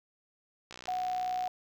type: click train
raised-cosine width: 0.2 ms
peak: -27 dBFS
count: 48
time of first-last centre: 0.71-1.473 s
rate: 61.6 Hz
type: tone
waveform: sine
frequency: 735 Hz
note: F#5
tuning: 12 cents flat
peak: -30 dBFS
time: 0.88-1.48 s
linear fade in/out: 2 ms
effects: 10-bit